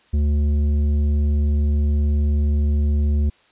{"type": "tone with tanh clipping", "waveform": "triangle", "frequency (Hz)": 73.42, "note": "D2", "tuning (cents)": 0, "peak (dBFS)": -17, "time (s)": [0.13, 3.3], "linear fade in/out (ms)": 10, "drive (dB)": 13, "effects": ["white hiss -56 dBFS RMS until 3.51 s", "resampled to 8000 Hz"]}